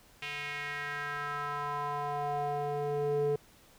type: tone with band-pass filter sweep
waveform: square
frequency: 145.3 Hz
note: D3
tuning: 18 cents flat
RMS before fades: -34 dBFS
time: 0.22-3.36 s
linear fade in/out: 5 ms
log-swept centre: 2600 to 410 Hz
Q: 3.2
effects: pink hiss -60 dBFS RMS until 3.78 s